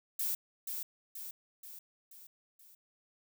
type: noise with echo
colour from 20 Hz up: violet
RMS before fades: -34 dBFS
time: 0.19-0.35 s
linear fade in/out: 5 ms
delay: 480 ms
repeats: 5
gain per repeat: -5 dB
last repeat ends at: 2.75 s
effects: none